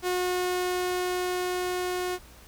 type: tone with level ramp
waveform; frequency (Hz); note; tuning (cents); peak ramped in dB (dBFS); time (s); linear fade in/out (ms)
sawtooth; 362.2; F#4; -37; -21 to -24; 0.02-2.19; 50
effects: added 60 Hz sine -54 dBFS peak until 2.47 s + pink hiss -52 dBFS RMS until 2.47 s